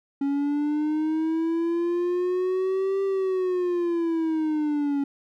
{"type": "linear two-way sweep", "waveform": "triangle", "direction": "up then down", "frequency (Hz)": [277.2, 392, 278.1], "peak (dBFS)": -20, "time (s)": [0.21, 5.04], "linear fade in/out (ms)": 5, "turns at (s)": 3.03, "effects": []}